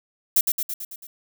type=noise with echo; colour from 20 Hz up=violet; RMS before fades=-17 dBFS; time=0.36-0.41 s; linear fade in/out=5 ms; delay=110 ms; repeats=6; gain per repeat=-4 dB; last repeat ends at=1.07 s; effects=none